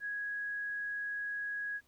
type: tone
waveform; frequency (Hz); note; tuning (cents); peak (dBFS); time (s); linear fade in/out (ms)
sine; 1661.2; G#6; 0; -35; 0-1.81; 50
effects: pink hiss -70 dBFS RMS until 1.87 s